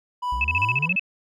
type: tone with tremolo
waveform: triangle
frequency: 987.8 Hz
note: B5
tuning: in tune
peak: -20 dBFS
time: 0.22-0.88 s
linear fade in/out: 10 ms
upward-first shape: triangle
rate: 3 Hz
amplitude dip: 85%
type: exponential sweep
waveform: triangle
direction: up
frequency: 55.1 to 195.8 Hz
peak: -25 dBFS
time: 0.32-0.96 s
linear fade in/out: 5 ms
type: tone bursts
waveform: sine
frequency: 2608 Hz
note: E7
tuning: 19 cents flat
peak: -18 dBFS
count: 9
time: 0.41-0.995 s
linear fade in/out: 2 ms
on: 33 ms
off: 36 ms
effects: none